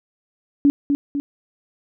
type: tone with echo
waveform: sine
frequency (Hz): 284.4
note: C#4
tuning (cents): +45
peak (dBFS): -10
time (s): 0.65-0.7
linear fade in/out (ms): 0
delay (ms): 250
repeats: 2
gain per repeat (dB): -5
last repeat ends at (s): 1.2
effects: none

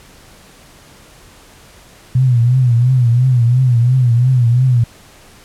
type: tone with vibrato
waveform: sine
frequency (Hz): 123.47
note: B2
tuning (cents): 0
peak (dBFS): -8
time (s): 2.15-4.84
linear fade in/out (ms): 5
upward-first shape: triangle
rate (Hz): 2.9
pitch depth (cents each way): 120
effects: pink hiss -43 dBFS RMS until 5.44 s + low-pass 12000 Hz 12 dB/octave

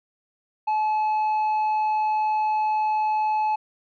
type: tone with tanh clipping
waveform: sine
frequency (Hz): 859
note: A5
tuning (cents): -42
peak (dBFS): -21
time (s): 0.67-3.56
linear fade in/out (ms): 10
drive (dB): 4
effects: none

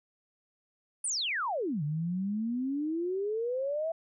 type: exponential two-way sweep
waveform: sine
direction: down then up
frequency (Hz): 9870 to 143.8 to 667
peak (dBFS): -29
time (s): 1.04-3.92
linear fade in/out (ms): 5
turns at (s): 1.83
effects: none

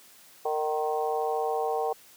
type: harmonic tone with a mistuned harmonic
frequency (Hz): 153.5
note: D#3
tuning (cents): -23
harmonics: 3 / 4 / 5 / 6 / 7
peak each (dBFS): -29 / -35 / -29 / -38 / -39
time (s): 0.45-1.93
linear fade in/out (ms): 5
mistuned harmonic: 6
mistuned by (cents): +39
effects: white hiss -54 dBFS RMS until 2.16 s + high-pass 100 Hz 12 dB/octave

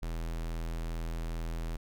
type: tone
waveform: square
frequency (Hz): 41.2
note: E1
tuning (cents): 0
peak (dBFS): -34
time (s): 0.02-1.77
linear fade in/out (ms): 10
effects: none

